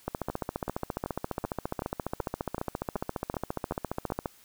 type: two click trains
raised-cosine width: 1 ms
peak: -18 / -16 dBFS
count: 11 / 62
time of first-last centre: 0.3-4.102 / 0.08-4.258 s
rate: 2.63 / 14.6 Hz
effects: white hiss -58 dBFS RMS until 4.44 s